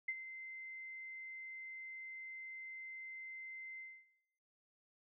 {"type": "tone with ADSR envelope", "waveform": "sine", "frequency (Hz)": 2074, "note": "C7", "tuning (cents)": -16, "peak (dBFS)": -34, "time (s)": [0.08, 4.06], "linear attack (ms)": 7, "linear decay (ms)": 46, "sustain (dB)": -13, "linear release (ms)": 270, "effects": ["noise-tail reverb RT60 1.0 s tail -19 dB re dry"]}